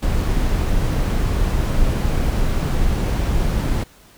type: noise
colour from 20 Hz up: brown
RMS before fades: -18 dBFS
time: 0.02-3.84 s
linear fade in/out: 10 ms
effects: pink hiss -49 dBFS RMS until 4.17 s